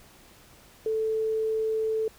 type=tone; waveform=sine; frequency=440 Hz; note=A4; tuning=in tune; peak=-24 dBFS; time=0.86-2.08 s; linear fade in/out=2 ms; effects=pink hiss -54 dBFS RMS until 2.18 s